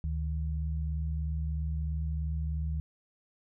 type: tone pair together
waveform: sine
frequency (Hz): 73.52 / 156.6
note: D2 / D#3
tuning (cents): +2 / +11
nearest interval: octave + minor second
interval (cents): 1309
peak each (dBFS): -30 / -37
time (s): 0.04-2.8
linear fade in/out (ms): 0
effects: none